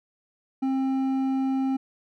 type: tone with hard clipping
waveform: triangle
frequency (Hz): 266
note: C4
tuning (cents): +29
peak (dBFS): -24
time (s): 0.62-1.77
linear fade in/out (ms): 10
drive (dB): 10
effects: none